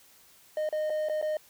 triangle tone with dropouts, 615 Hz, D#5, 20 cents flat, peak -25 dBFS, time 0.57-1.37 s, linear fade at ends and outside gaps 2 ms, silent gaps 0.69-0.726 / 0.898-0.902 / 1.087-1.096 / 1.215-1.225 s, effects white hiss -58 dBFS RMS until 1.49 s

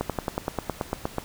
slowing click train, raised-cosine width 1 ms, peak -11 dBFS, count 12, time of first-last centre 0.01-1.183 s, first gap 87 ms, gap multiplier 1.04, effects pink hiss -44 dBFS RMS until 1.24 s

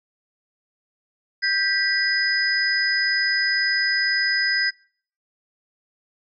sine tone cluster, 1580 / 1958 / 5000 Hz, G6 / B6 / D#8, +13 / -15 / +8 cents, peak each -23 dBFS, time 1.42-4.71 s, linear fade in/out 20 ms, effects noise-tail reverb RT60 0.5 s tail -24 dB re dry

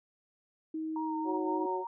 sine tone, 316.4 Hz, D#4, 29 cents sharp, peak -33 dBFS, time 0.74-1.66 s, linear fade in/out 5 ms
sine tone with vibrato, 930 Hz, A#5, 4 cents flat, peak -35 dBFS, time 0.96-1.87 s, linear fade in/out 2 ms, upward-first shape sine, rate 3.4 Hz, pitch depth 26 cents each way
harmonic tone, 185 Hz, F#3, in tune, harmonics 2 / 3 / 4 / 5, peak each -34 / -41 / -43 / -42 dBFS, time 1.24-1.85 s, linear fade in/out 50 ms
effects none

